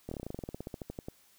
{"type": "slowing click train", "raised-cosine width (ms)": 2, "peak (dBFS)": -25, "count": 20, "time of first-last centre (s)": [0.09, 1.085], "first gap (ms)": 24, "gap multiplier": 1.08, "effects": ["white hiss -64 dBFS RMS until 1.38 s"]}